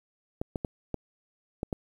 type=clicks; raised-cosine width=2 ms; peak=-17 dBFS; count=6; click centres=0.415 / 0.558 / 0.648 / 0.943 / 1.631 / 1.728 s; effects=9-bit